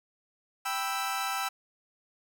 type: chord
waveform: sawtooth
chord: E minor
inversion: first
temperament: equal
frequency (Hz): 784 / 987.8 / 1318.5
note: G5 / B5 / E6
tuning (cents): 0 / 0 / 0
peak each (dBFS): -30 / -34 / -29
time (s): 0.65-1.49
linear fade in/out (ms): 10
effects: none